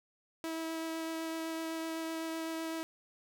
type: tone with vibrato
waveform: sawtooth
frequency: 324.5 Hz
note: E4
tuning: 27 cents flat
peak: -32 dBFS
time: 0.44-2.83 s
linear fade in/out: 0 ms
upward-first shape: sine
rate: 7.9 Hz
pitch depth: 9 cents each way
effects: none